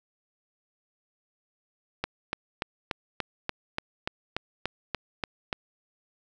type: click train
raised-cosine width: 0.3 ms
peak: -12 dBFS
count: 13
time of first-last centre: 2.04-5.528 s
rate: 3.44 Hz
effects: none